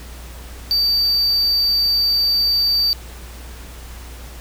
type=tone; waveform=triangle; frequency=4627 Hz; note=D8; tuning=27 cents flat; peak=-13 dBFS; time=0.71-2.93 s; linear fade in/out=0 ms; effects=added 60 Hz sine -34 dBFS peak until 4.4 s + pink hiss -40 dBFS RMS until 4.4 s